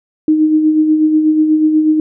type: tone with tremolo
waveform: sine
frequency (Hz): 310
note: D#4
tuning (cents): -6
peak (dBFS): -6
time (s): 0.28-2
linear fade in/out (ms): 2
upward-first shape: sine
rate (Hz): 8.2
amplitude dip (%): 45
effects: none